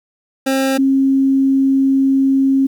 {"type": "tone pair in turn", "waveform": ["25% pulse", "sine"], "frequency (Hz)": [267.5, 270], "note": ["C4", "C#4"], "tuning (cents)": [38, -45], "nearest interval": "unison", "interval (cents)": 17, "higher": "second", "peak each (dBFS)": -10, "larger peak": "neither", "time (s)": [[0.46, 0.78], [0.78, 2.67]], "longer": "second", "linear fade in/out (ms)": 10, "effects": ["8-bit"]}